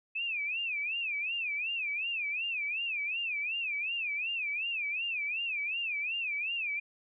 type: tone with vibrato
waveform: sine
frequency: 2532 Hz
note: D#7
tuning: 30 cents sharp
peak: -31 dBFS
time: 0.15-6.8 s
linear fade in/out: 10 ms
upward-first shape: sine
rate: 2.7 Hz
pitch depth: 180 cents each way
effects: none